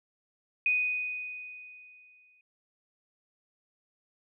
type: tone with exponential decay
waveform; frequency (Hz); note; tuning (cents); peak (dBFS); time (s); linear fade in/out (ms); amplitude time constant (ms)
sine; 2489; D#7; 0; -22; 0.66-2.41; 2; 380
effects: none